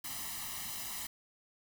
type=noise with comb filter; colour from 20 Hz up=white; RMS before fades=-41 dBFS; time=0.04-1.07 s; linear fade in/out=5 ms; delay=1 ms; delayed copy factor=+0.8; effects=none